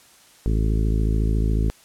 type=harmonic tone; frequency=54 Hz; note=A1; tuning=32 cents flat; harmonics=1 / 2 / 3 / 4 / 5 / 6 / 7 / 8; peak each=-19 / -25 / -29 / -31 / -33 / -35 / -36 / -37 dBFS; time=0.46-1.7 s; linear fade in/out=0 ms; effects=white hiss -52 dBFS RMS until 1.84 s + low-pass 11000 Hz 12 dB/octave